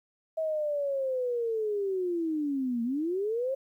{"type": "linear two-way sweep", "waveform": "sine", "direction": "down then up", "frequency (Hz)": [646, 227.8, 548], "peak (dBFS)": -27, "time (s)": [0.37, 3.55], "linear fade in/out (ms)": 10, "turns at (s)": 2.83, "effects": ["11-bit"]}